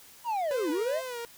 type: linear two-way sweep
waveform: triangle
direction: down then up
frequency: 987.8 to 286.5 to 692 Hz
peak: -25 dBFS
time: 0.24-1.02 s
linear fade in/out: 50 ms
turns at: 0.7 s
type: tone with vibrato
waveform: sawtooth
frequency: 493.9 Hz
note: B4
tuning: in tune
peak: -31 dBFS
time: 0.51-1.25 s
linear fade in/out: 0 ms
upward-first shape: sine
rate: 2.5 Hz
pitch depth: 91 cents each way
effects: white hiss -53 dBFS RMS until 1.37 s